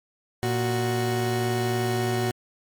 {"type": "tone pair together", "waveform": "30% pulse", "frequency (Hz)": [116.54, 370.5], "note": ["A#2", "F#4"], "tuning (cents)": [0, 2], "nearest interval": "octave + minor sixth", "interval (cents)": 2002, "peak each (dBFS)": -23, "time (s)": [0.43, 2.31], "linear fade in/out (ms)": 0, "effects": ["MP3 96 kbps"]}